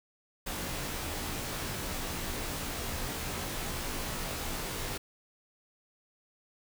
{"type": "noise with comb filter", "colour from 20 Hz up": "pink", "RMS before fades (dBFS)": -36, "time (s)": [0.46, 4.98], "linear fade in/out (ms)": 10, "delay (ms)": 19, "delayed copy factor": -1, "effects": []}